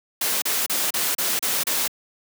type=noise bursts; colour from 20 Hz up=white; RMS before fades=-23 dBFS; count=7; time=0.21-1.878 s; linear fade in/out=5 ms; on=210 ms; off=33 ms; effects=high-pass 200 Hz 12 dB/octave